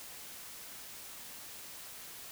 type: silence
effects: white hiss -48 dBFS RMS until 2.31 s